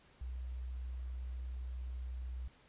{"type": "tone", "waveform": "sine", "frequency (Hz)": 62.6, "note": "B1", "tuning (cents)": 24, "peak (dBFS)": -39, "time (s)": [0.21, 2.48], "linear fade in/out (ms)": 5, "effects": ["pink hiss -65 dBFS RMS until 2.68 s", "resampled to 8000 Hz"]}